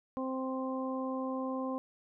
harmonic tone, 261.6 Hz, C4, in tune, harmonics 1 / 2 / 3 / 4, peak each -35 / -38 / -45 / -41 dBFS, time 0.17-1.78 s, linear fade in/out 0 ms, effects none

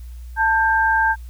sine tone pair together, 889 / 1584 Hz, A5 / G6, +18 / +18 cents, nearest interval minor seventh, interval 1000 cents, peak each -17 / -17 dBFS, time 0.36-1.16 s, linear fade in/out 50 ms, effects added 60 Hz sine -32 dBFS peak until 1.29 s + white hiss -55 dBFS RMS until 1.29 s

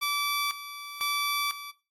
15% pulse tone with tremolo, 1157 Hz, D6, 26 cents flat, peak -20 dBFS, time 0.01-1.72 s, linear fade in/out 20 ms, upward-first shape square, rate 1 Hz, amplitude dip 75%, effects noise-tail reverb RT60 0.3 s tail -17 dB re dry + AAC 64 kbps

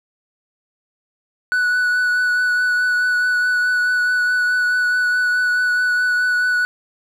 triangle tone with vibrato, 1480 Hz, F#6, in tune, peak -13 dBFS, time 1.52-6.65 s, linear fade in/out 0 ms, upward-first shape triangle, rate 4.7 Hz, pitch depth 18 cents each way, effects none

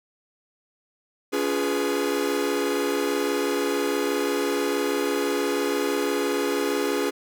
45% pulse chord, C# dominant seventh, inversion none, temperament equal with one note detuned, 284.2 / 349.2 / 415.3 / 493.9 Hz, C#4 / E#4 / G#4 / B4, +43 / 0 / 0 / 0 cents, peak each -28 / -30 / -26 / -30 dBFS, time 1.32-7.11 s, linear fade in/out 20 ms, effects none

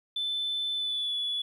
sine tone with pitch glide, 3520 to 3422 Hz, A7 to A7, 0 to -49 cents, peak -27 dBFS, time 0.16-1.42 s, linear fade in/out 5 ms, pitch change -49 cents, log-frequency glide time 0.75-1.14 s, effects tanh soft clip ceiling -24 dBFS + 11-bit

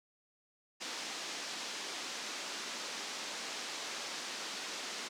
white band-pass noise, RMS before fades -42 dBFS, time 0.8-5.09 s, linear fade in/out 20 ms, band 210 to 6300 Hz, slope 24 dB/octave, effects none

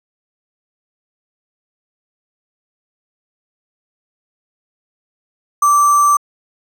sine tone with sample-and-hold, 1164 Hz, D6, 16 cents flat, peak -8 dBFS, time 5.62-6.17 s, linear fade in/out 5 ms, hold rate 7350 Hz, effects low-pass 12000 Hz 12 dB/octave

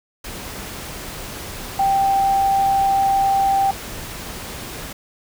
sine tone in noise, 784 Hz, G5, in tune, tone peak -14 dBFS, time 1.79-3.71 s, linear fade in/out 5 ms, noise pink, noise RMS -32 dBFS, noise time 0.24-4.93 s, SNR +15 dB, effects none

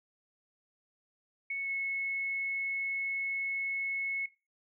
sine tone with pitch glide, 2209 to 2192 Hz, C#7 to C#7, -7 to -20 cents, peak -32 dBFS, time 1.5-4.26 s, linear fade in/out 5 ms, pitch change -13 cents, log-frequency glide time 1.61-1.69 s, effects noise-tail reverb RT60 0.3 s tail -17 dB re dry

